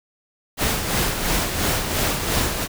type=noise with tremolo; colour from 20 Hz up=pink; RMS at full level=-20 dBFS; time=0.57-2.68 s; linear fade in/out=50 ms; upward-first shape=sine; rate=2.9 Hz; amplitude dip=50%; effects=none